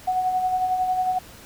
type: tone with tremolo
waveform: sine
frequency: 740 Hz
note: F#5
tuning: in tune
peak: -18 dBFS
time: 0.07-1.19 s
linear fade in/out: 10 ms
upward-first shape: sine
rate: 11 Hz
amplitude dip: 45%
effects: pink hiss -45 dBFS RMS until 1.45 s